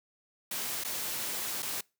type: noise with dropouts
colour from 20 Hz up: white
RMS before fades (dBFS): -35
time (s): 0.51-1.81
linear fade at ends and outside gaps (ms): 5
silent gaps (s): 0.838-0.847 / 1.623-1.627
effects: noise-tail reverb RT60 0.3 s tail -26 dB re dry + high-pass 100 Hz 12 dB/octave